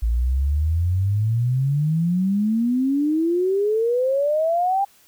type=exponential sweep; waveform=sine; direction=up; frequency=54.9 to 806 Hz; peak=-17 dBFS; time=0.02-4.85 s; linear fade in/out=10 ms; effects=white hiss -55 dBFS RMS until 5.07 s